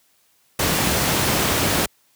pink noise, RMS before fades -19 dBFS, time 0.59-1.86 s, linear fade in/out 5 ms, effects white hiss -61 dBFS RMS until 2.15 s + high-pass 80 Hz 12 dB/octave

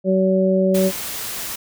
harmonic tone, 189.1 Hz, F#3, 38 cents sharp, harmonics 1 / 2 / 3, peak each -17 / -20 / -18 dBFS, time 0.04-0.92 s, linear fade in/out 50 ms
white noise, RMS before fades -28 dBFS, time 0.74-1.56 s, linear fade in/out 10 ms
effects none

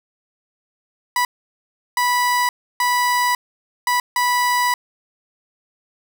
30% pulse tone bursts at uneven times, 983 Hz, B5, 8 cents flat, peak -13 dBFS, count 5, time 1.16-1.25 / 1.97-2.49 / 2.8-3.35 / 3.87-4 / 4.16-4.74 s, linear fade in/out 2 ms, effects none

